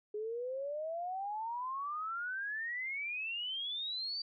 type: exponential sweep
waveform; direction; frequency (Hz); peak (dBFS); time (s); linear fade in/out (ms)
sine; up; 414.5 to 4679; -36; 0.14-4.22; 5
effects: none